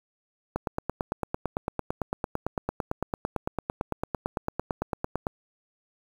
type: click train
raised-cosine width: 1 ms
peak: -13 dBFS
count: 43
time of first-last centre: 0.56-5.269 s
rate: 8.92 Hz
effects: 7-bit